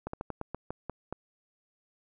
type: slowing click train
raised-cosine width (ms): 1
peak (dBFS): -21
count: 9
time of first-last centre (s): 0.07-1.126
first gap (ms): 64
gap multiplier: 1.2
effects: none